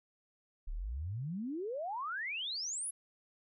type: exponential sweep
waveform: sine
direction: up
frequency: 31.36 to 11175 Hz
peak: -36 dBFS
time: 0.67-2.91 s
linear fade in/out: 10 ms
effects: none